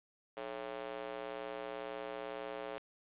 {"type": "tone with high-pass filter", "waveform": "square", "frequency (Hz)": 61, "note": "B1", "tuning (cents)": -21, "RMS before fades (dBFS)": -43, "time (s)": [0.37, 2.78], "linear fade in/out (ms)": 0, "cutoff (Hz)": 510, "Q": 2.3, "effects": ["resampled to 8000 Hz", "10-bit"]}